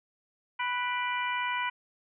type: harmonic tone with a mistuned harmonic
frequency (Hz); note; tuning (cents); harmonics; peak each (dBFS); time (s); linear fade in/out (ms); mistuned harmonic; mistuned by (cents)
493.9; B4; 0; 2 / 3 / 4 / 5 / 6; -31 / -36 / -36 / -36 / -40; 0.59-1.7; 10; 5; -65
effects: none